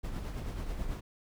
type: noise with tremolo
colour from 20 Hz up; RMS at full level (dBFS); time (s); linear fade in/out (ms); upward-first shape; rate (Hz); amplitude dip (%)
brown; -34; 0.03-1.01; 20; triangle; 9.2; 50
effects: none